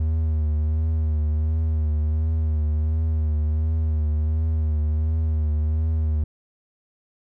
triangle tone with vibrato, 77.78 Hz, D#2, in tune, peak -17 dBFS, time 0-6.24 s, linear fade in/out 5 ms, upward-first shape triangle, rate 1.4 Hz, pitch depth 53 cents each way, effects none

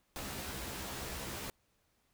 pink noise with comb filter, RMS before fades -42 dBFS, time 0.16-1.5 s, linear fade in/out 0 ms, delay 15 ms, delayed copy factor +0.95, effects pink hiss -75 dBFS RMS until 2.13 s

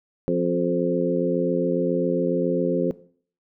harmonic tone with a mistuned harmonic, 87.31 Hz, F2, in tune, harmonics 2 / 3 / 4 / 5 / 6, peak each -26 / -26 / -26 / -26 / -26 dBFS, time 0.28-2.91 s, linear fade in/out 0 ms, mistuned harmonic 4, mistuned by +27 cents, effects noise-tail reverb RT60 0.5 s tail -18 dB re dry

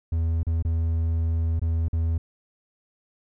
triangle tone with dropouts, 82 Hz, E2, 9 cents flat, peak -19 dBFS, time 0.12-2.18 s, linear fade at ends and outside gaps 5 ms, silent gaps 0.432-0.467 / 0.625-0.649 / 1.595-1.616 / 1.884-1.93 s, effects none

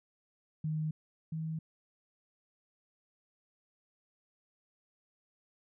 sine tone pair in turn, 155.56 / 159.56 Hz, D#3 / D#3, 0 / +44 cents, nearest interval unison, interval 44 cents, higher second, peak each -31 / -34 dBFS, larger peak first, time 0.64-0.91 / 1.32-1.59 s, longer neither, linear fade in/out 5 ms, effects none

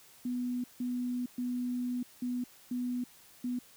sine tone bursts at uneven times, 246.9 Hz, B3, in tune, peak -31 dBFS, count 6, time 0.25-0.64 / 0.8-1.26 / 1.38-2.03 / 2.22-2.44 / 2.71-3.04 / 3.44-3.59 s, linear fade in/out 5 ms, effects white hiss -58 dBFS RMS until 3.76 s

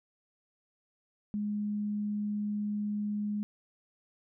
sine tone, 208 Hz, G#3, 3 cents sharp, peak -30 dBFS, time 1.34-3.43 s, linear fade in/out 0 ms, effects none

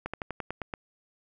slowing click train, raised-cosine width 0.5 ms, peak -18 dBFS, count 8, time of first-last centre 0.06-0.738 s, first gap 76 ms, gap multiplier 1.08, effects none

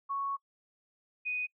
sine tone pair in turn, 1108.7 / 2489 Hz, C#6 / D#7, 0 / 0 cents, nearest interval octave + major second, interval 1400 cents, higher second, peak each -31 / -31 dBFS, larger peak neither, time 0.09-0.37 / 1.25-1.47 s, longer first, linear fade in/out 20 ms, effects noise-tail reverb RT60 0.1 s tail -26 dB re dry

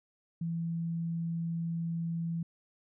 sine tone, 166.9 Hz, E3, 22 cents sharp, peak -31 dBFS, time 0.41-2.43 s, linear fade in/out 5 ms, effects none

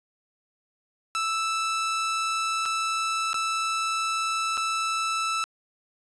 sawtooth tone with dropouts, 1318.5 Hz, E6, in tune, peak -21 dBFS, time 1.15-5.44 s, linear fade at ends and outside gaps 0 ms, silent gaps 2.655-2.659 / 3.331-3.343 / 4.571-4.577 s, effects resampled to 22050 Hz + 10-bit

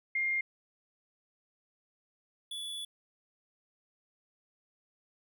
sine / square tone pair in turn, 2118 / 3435 Hz, C7 / A7, +21 / -42 cents, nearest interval minor sixth, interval 837 cents, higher second, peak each -28 / -38 dBFS, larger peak first, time 0.15-0.41 / 2.51-2.85 s, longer second, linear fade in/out 5 ms, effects none

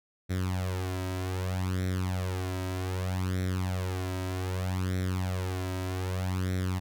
sawtooth tone with flanger, 92.5 Hz, F#2, in tune, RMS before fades -31 dBFS, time 0.29-6.8 s, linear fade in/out 20 ms, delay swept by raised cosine 0.52 to 3.12 ms, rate 0.64 Hz, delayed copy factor +0.75, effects none

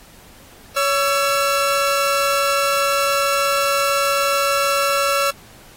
sawtooth tone pair together, 561 / 1342.4 Hz, C#5 / E6, +21 / +31 cents, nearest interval octave + minor third, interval 1510 cents, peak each -15 / -15 dBFS, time 0.76-5.31 s, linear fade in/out 10 ms, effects pink hiss -46 dBFS RMS until 5.76 s + AAC 48 kbps

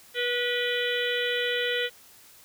harmonic tone with a mistuned harmonic, 486.9 Hz, B4, 25 cents flat, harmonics 1 / 3 / 4 / 5 / 6 / 7 / 8, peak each -29 / -33 / -31 / -36 / -33 / -34 / -38 dBFS, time 0.14-1.9 s, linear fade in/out 50 ms, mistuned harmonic 6, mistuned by +69 cents, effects white hiss -53 dBFS RMS until 2.44 s

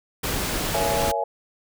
pink noise, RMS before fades -26 dBFS, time 0.23-1.12 s, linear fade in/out 10 ms
sine chord, A# half-diminished seventh, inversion none, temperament just, 466.2 / 559.4 / 671.3 / 839.1 Hz, A#4 / C#5 / E5 / G#5, 0 / +16 / +31 / +18 cents, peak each -30 / -28 / -27 / -26 dBFS, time 0.74-1.24 s, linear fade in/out 5 ms
effects none

